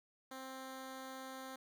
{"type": "tone", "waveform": "10% pulse", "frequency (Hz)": 263.1, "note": "C4", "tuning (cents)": 10, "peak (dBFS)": -38, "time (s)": [0.31, 1.56], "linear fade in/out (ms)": 5, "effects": []}